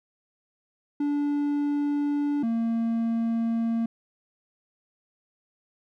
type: tone pair in turn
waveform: triangle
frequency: 289.7 / 229.2 Hz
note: D4 / A#3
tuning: -24 / -29 cents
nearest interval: major third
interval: 405 cents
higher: first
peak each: -21 dBFS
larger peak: neither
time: 1-2.43 / 2.43-3.86 s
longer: neither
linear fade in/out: 5 ms
effects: none